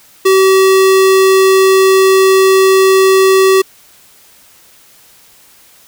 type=tone; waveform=square; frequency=382.2 Hz; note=G4; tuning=44 cents flat; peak=-6 dBFS; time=0.25-3.62 s; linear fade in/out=10 ms; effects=white hiss -44 dBFS RMS until 5.87 s